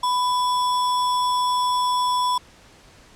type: tone with sample-and-hold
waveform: sine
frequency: 994 Hz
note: B5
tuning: 11 cents sharp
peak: -18 dBFS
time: 0.03-2.38 s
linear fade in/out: 5 ms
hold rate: 4410 Hz
effects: pink hiss -50 dBFS RMS until 3.15 s + low-pass 8000 Hz 12 dB/octave